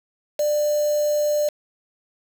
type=tone with quantisation; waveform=sine; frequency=595 Hz; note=D5; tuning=22 cents sharp; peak=-18 dBFS; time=0.39-1.49 s; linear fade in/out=5 ms; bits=5; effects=none